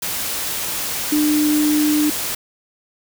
sine tone in noise, 300 Hz, D4, 37 cents sharp, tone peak -14 dBFS, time 1.12-2.1 s, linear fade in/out 5 ms, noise white, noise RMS -24 dBFS, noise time 0.02-2.35 s, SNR +7 dB, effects none

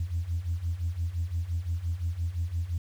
sine beating tone pair, 81.6 / 87.4 Hz, E2 / F2, -17 / +2 cents, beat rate 5.8 Hz, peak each -32 / -29 dBFS, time 0-2.78 s, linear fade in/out 5 ms, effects tanh soft clip ceiling -21 dBFS + 9-bit

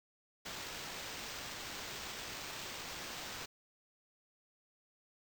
violet noise with sample-and-hold, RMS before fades -45 dBFS, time 0.45-3.46 s, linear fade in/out 10 ms, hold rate 11025 Hz, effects none

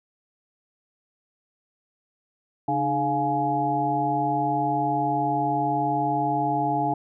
harmonic tone with a mistuned harmonic, 140 Hz, C#3, 18 cents sharp, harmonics 1 / 2 / 3 / 5 / 6, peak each -31 / -28 / -35 / -26 / -25 dBFS, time 2.68-6.94 s, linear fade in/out 5 ms, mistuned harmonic 2, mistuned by +120 cents, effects none

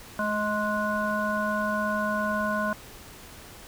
harmonic tone with a mistuned harmonic, 210 Hz, G#3, 19 cents sharp, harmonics 1 / 3 / 5 / 7, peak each -30 / -30 / -30 / -30 dBFS, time 0.19-2.73 s, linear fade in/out 2 ms, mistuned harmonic 1, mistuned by +17 cents, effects pink hiss -46 dBFS RMS until 3.67 s

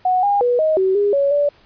sine tone with pitch steps, 737 / 810 / 487.7 / 627 / 379.2 / 407.9 / 560 / 579 Hz, F#5 / G#5 / B4 / D#5 / F#4 / G#4 / C#5 / D5, -7 / -43 / -22 / +13 / +43 / -31 / +18 / -25 cents, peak -13 dBFS, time 0.05-1.49 s, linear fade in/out 5 ms, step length 180 ms, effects pink hiss -52 dBFS RMS until 1.65 s + resampled to 11025 Hz

